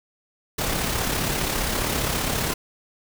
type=noise with amplitude modulation; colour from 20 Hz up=pink; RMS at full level=-23 dBFS; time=0.58-2.54 s; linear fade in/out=10 ms; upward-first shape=sine; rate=35 Hz; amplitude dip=40%; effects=none